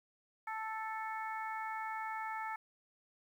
harmonic tone, 440 Hz, A4, in tune, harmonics 2 / 3 / 4 / 5, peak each -40 / -44 / -46 / -48 dBFS, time 0.47-2.56 s, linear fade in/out 5 ms, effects 11-bit

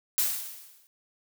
blue noise with exponential decay, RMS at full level -23 dBFS, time 0.18-0.87 s, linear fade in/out 0 ms, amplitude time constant 150 ms, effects none

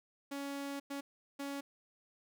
sawtooth tone bursts at uneven times, 280 Hz, C#4, 18 cents sharp, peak -35 dBFS, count 3, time 0.31-0.8 / 0.9-1.01 / 1.39-1.61 s, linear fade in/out 10 ms, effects none

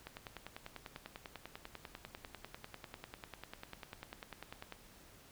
click train, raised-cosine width 0.3 ms, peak -29 dBFS, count 48, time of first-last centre 0.07-4.723 s, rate 10.1 Hz, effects pink hiss -60 dBFS RMS until 5.31 s

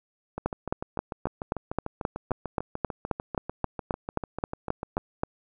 two click trains, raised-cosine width 1 ms, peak -18 / -11 dBFS, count 32 / 19, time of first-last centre 0.38-4.979 / 0.46-5.235 s, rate 6.74 / 3.77 Hz, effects none

